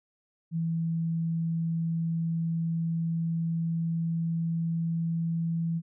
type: tone with pitch glide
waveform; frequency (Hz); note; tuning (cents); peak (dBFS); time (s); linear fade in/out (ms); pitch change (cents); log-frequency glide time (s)
sine; 164.8 to 165.95; E3 to E3; 0 to +12; -26; 0.51-5.82; 50; +12; 1-5.57
effects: none